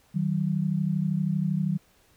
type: tone pair together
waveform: sine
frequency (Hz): 156.1 / 188.77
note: D#3 / F#3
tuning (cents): +6 / +35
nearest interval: minor third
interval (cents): 329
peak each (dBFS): -26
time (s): 0.14-1.78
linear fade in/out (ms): 20
effects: pink hiss -62 dBFS RMS until 2.16 s